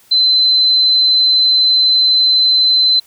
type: tone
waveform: sine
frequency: 4058 Hz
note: B7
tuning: 46 cents sharp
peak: -8 dBFS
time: 0.11-3 s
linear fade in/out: 10 ms
effects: white hiss -49 dBFS RMS until 3.06 s

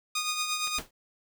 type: tone with tremolo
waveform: 10% pulse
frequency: 1234 Hz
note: D#6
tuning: 15 cents flat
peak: -18 dBFS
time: 0.15-0.79 s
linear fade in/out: 5 ms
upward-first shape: triangle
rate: 8.6 Hz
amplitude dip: 55%
type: clicks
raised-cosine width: 0.2 ms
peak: -27 dBFS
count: 2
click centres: 0.671 / 0.678 s
type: noise with exponential decay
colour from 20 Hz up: pink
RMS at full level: -32 dBFS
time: 0.78-0.91 s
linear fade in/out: 5 ms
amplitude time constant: 28 ms
effects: none

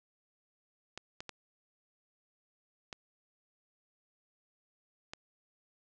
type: clicks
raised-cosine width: 0.2 ms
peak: -24 dBFS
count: 5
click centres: 0.976 / 1.205 / 1.293 / 2.928 / 5.135 s
effects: resampled to 22050 Hz + 11-bit

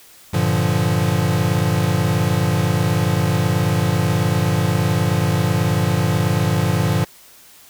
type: chord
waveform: square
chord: G minor seventh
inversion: none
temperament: equal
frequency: 98 / 116.54 / 146.83 / 174.61 Hz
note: G2 / Bb2 / D3 / F3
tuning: 0 / 0 / 0 / 0 cents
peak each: -22 dBFS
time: 0.33-7.05 s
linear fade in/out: 10 ms
effects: white hiss -46 dBFS RMS until 7.69 s

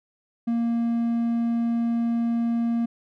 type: tone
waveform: triangle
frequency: 233.1 Hz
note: A#3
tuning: in tune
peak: -19 dBFS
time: 0.47-2.86 s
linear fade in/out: 10 ms
effects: none

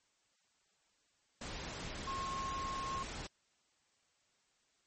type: tone in noise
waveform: sine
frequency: 1078 Hz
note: C#6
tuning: 49 cents flat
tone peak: -38 dBFS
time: 2.07-3.03 s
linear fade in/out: 5 ms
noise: pink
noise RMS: -44 dBFS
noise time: 1.41-3.27 s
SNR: +3 dB
effects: white hiss -75 dBFS RMS until 4.86 s + MP3 32 kbps

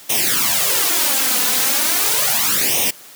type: noise with flanger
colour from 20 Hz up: white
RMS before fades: -17 dBFS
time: 0.09-2.91 s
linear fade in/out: 10 ms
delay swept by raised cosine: 0.33 to 4.03 ms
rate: 0.37 Hz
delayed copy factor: +0.85
effects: white hiss -41 dBFS RMS until 3.15 s + high-pass 150 Hz 12 dB/octave

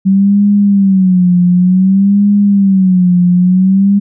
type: tone with vibrato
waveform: sine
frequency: 190.3 Hz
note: F#3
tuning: 49 cents sharp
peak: -5 dBFS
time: 0.05-4 s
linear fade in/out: 20 ms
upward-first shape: sine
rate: 0.55 Hz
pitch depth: 120 cents each way
effects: none

